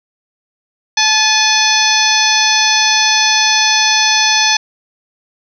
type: harmonic tone with a mistuned harmonic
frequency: 866 Hz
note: A5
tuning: 28 cents flat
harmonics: 1 / 2 / 3 / 4 / 5 / 6 / 7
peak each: -17 / -17 / -17 / -17 / -17 / -17 / -17 dBFS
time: 0.97-4.57 s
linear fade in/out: 5 ms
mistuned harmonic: 3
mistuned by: -76 cents
effects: none